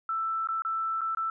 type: tone with dropouts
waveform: sine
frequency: 1326 Hz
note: E6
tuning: 10 cents sharp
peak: -27 dBFS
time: 0.09-1.3 s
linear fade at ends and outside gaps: 2 ms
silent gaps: 0.473-0.487 / 0.621-0.649 / 1.009-1.015 / 1.149-1.171 s
effects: none